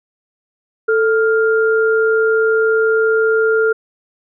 sine tone pair together, 442.8 / 1402.4 Hz, A4 / F6, +11 / +7 cents, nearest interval octave + minor sixth, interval 1996 cents, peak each -12 / -17 dBFS, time 0.88-3.73 s, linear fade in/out 10 ms, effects none

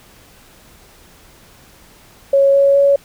sine tone with pitch steps, 552 / 556.2 / 560.4 Hz, C#5 / C#5 / C#5, -7 / +6 / +19 cents, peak -8 dBFS, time 2.33-2.96 s, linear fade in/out 5 ms, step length 210 ms, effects pink hiss -46 dBFS RMS until 3.04 s

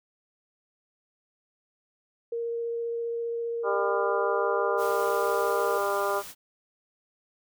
sine tone with vibrato, 466.2 Hz, A#4, in tune, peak -28 dBFS, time 2.32-5.78 s, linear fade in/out 5 ms, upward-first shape triangle, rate 15 Hz, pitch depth 8 cents each way
harmonic tone, 200.1 Hz, G3, 36 cents sharp, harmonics 2 / 3 / 4 / 5 / 6 / 7, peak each -30 / -30 / -34 / -33 / -31 / -35 dBFS, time 3.63-6.23 s, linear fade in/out 50 ms
white noise, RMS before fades -42 dBFS, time 4.77-6.35 s, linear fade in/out 50 ms
effects none

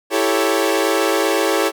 sawtooth chord, A dominant seventh, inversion second, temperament equal, 329.6 / 392 / 440 / 554.4 Hz, E4 / G4 / A4 / C#5, 0 / 0 / 0 / 0 cents, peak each -17 dBFS, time 0.1-1.72 s, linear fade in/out 50 ms, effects none

